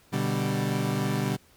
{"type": "chord", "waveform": "30% pulse", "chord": "G major", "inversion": "first", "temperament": "equal", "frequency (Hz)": [123.47, 146.83, 196], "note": ["B2", "D3", "G3"], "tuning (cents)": [0, 0, 0], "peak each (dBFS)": -27, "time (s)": [0.12, 1.37], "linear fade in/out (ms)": 20, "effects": ["pink hiss -59 dBFS RMS until 1.56 s"]}